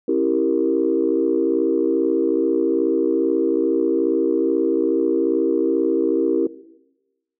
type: chord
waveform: sine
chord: C# diminished seventh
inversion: none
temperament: equal with one note detuned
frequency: 271.2 / 329.6 / 392 / 466.2 Hz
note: C#4 / E4 / G4 / Bb4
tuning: -38 / 0 / 0 / 0 cents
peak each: -23 / -20 / -21 / -22 dBFS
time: 0.08-6.47 s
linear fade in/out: 5 ms
effects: noise-tail reverb RT60 1.0 s tail -18 dB re dry + tanh soft clip ceiling -6 dBFS